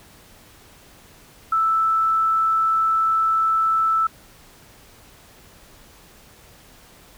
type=tone; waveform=sine; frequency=1318.5 Hz; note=E6; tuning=in tune; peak=-16 dBFS; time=1.52-4.07 s; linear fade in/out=5 ms; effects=pink hiss -49 dBFS RMS until 7.17 s